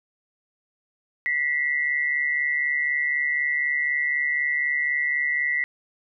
sine tone pair together, 1949 / 2093 Hz, B6 / C7, -23 / 0 cents, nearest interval minor second, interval 123 cents, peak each -22 / -28 dBFS, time 1.26-5.64 s, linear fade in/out 0 ms, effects none

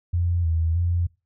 sine tone with vibrato, 84.2 Hz, E2, 37 cents sharp, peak -19 dBFS, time 0.13-1.07 s, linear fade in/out 10 ms, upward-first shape square, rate 1.6 Hz, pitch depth 51 cents each way, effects noise-tail reverb RT60 0.3 s tail -25 dB re dry

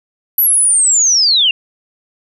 sine linear sweep, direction down, 11950 to 2700 Hz, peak -8 dBFS, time 0.38-1.51 s, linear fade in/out 2 ms, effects none

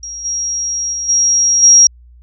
sine tone with level steps, 5640 Hz, F8, 16 cents sharp, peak -24 / -16 / -18 / -9 / -3 dBFS, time 0.03-1.87 s, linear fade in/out 2 ms, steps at 0.24 / 0.92 / 1.08 / 1.62 s, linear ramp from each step 20 ms, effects added 60 Hz sine -39 dBFS peak until 2.22 s

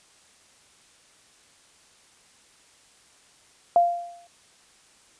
sine tone with exponential decay, 694 Hz, F5, 11 cents flat, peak -12 dBFS, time 3.76-4.27 s, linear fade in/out 1 ms, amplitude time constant 110 ms, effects white hiss -57 dBFS RMS until 5.19 s + resampled to 22050 Hz

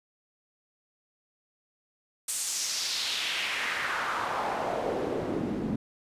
pink noise with band-pass filter sweep, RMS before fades -31 dBFS, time 2.28-5.76 s, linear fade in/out 5 ms, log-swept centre 8900 to 210 Hz, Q 2.1, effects resampled to 32000 Hz

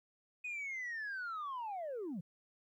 sine linear sweep, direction down, 2508 to 149.8 Hz, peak -37 dBFS, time 0.44-2.21 s, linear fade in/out 10 ms, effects tanh soft clip ceiling -37 dBFS + 13-bit

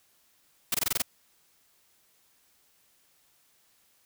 white noise bursts, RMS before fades -26 dBFS, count 7, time 0.72-1.021 s, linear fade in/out 5 ms, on 25 ms, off 21 ms, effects white hiss -66 dBFS RMS until 4.05 s

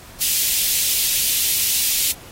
white high-pass noise, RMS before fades -19 dBFS, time 0.2-2.13 s, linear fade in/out 20 ms, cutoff 2500 Hz, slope 24 dB/octave, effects pink hiss -42 dBFS RMS until 2.31 s + AAC 48 kbps

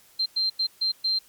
sine tone bursts at uneven times, 4150 Hz, C8, 15 cents flat, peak -21 dBFS, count 5, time 0.19-0.26 / 0.36-0.5 / 0.59-0.67 / 0.81-0.92 / 1.04-1.19 s, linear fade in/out 10 ms, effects white hiss -56 dBFS RMS until 1.28 s + MP3 96 kbps

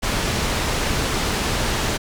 pink low-pass noise, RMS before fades -22 dBFS, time 0.02-1.98 s, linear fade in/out 20 ms, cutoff 7600 Hz, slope 12 dB/octave, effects none

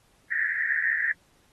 pink band-pass noise, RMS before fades -26 dBFS, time 0.3-1.13 s, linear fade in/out 20 ms, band 1700 to 1900 Hz, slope 96 dB/octave, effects pink hiss -64 dBFS RMS until 1.52 s + AAC 32 kbps

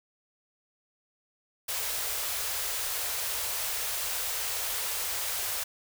white band-stop noise, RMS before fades -32 dBFS, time 1.68-5.64 s, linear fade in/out 10 ms, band 110 to 410 Hz, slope 48 dB/octave, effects none

